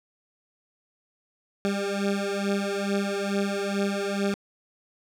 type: beating tone pair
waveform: 20% pulse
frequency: 198.5 / 200.8 Hz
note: G3 / G3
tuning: +22 / +42 cents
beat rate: 2.3 Hz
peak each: -22 / -24 dBFS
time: 1.65-4.34 s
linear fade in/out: 0 ms
effects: low-pass 8000 Hz 12 dB/octave + 8-bit